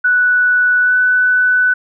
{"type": "tone with pitch glide", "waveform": "sine", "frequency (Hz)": [1480, 1495.5], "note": ["F#6", "F#6"], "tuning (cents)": [0, 18], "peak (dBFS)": -9, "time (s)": [0.04, 1.74], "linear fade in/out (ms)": 10, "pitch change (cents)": 18, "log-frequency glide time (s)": [0.81, 0.94], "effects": []}